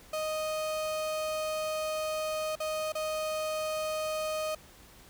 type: tone with dropouts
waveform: 35% pulse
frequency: 622.3 Hz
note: D#5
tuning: in tune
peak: -29 dBFS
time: 0.13-4.55 s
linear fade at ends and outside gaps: 5 ms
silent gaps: 2.555-2.601 / 2.922-2.951 s
effects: added 50 Hz sine -64 dBFS peak until 5.09 s + pink hiss -55 dBFS RMS until 5.09 s